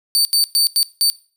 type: tone bursts at uneven times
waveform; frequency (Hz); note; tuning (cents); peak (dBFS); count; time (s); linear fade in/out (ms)
sawtooth; 4574; D8; -47; -10; 5; 0.15-0.25 / 0.33-0.44 / 0.55-0.67 / 0.76-0.83 / 1.01-1.1; 0
effects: noise-tail reverb RT60 0.4 s tail -19 dB re dry